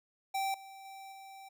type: tone with level steps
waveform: square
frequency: 778 Hz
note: G5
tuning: 13 cents flat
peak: -32 / -49 / -47 / -49 dBFS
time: 0.34-1.49 s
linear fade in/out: 10 ms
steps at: 0.54 / 0.85 / 1.12 s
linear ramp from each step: 2 ms
effects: none